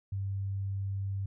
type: tone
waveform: sine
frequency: 98 Hz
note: G2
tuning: in tune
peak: -31 dBFS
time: 0.12-1.26 s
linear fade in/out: 5 ms
effects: none